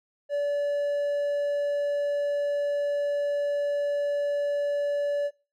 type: tone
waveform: triangle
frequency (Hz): 576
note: D5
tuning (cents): -34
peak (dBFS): -22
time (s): 0.29-5.31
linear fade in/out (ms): 50
effects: noise-tail reverb RT60 0.3 s tail -20 dB re dry